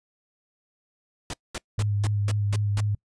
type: noise bursts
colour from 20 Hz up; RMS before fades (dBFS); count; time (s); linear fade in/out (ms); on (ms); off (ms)
pink; -32; 7; 1.3-2.805; 2; 35; 210
type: tone with vibrato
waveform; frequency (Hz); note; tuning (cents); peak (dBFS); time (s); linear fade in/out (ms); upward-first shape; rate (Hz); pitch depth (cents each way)
sine; 103.1; G#2; -12; -22; 1.78-2.95; 5; sine; 4; 24
effects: noise-tail reverb RT60 0.1 s tail -25 dB re dry + resampled to 22050 Hz